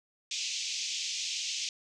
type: band-pass noise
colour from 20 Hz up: white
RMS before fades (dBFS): -35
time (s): 0.31-1.69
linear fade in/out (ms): 2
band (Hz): 2400 to 6800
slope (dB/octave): 48
effects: none